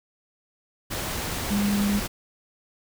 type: tone in noise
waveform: sine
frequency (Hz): 203.4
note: G#3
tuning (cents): -36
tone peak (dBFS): -21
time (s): 1.5-2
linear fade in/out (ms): 20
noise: pink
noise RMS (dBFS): -30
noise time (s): 0.9-2.08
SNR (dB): +6
effects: none